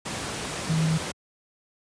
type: tone in noise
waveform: sine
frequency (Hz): 160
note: D#3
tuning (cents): +49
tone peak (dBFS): -20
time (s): 0.69-0.98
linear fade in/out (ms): 10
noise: pink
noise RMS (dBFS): -31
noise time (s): 0.05-1.12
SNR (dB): +8
effects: high-pass 100 Hz 12 dB/octave + resampled to 22050 Hz